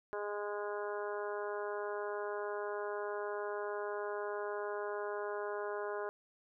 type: harmonic tone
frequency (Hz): 206.4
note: G#3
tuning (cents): -10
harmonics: 2 / 3 / 4 / 5 / 6 / 7 / 8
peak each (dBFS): -39 / -43 / -47 / -45 / -51 / -47 / -52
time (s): 0.13-6.09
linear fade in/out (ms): 0
effects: none